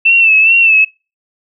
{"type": "tone with vibrato", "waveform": "sine", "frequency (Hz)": 2659, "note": "E7", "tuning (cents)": 14, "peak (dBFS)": -5, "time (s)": [0.05, 0.85], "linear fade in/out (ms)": 10, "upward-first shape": "sine", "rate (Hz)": 2.4, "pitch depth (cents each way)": 57, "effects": ["noise-tail reverb RT60 0.3 s tail -25 dB re dry"]}